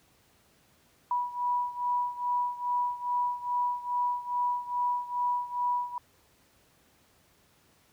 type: beating tone pair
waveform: sine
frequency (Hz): 977 / 979.4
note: B5 / B5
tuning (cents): -19 / -15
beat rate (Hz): 2.4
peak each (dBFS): -29 / -32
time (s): 1.11-5.98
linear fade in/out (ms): 2
effects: pink hiss -64 dBFS RMS until 7.92 s + high-pass 60 Hz 12 dB/octave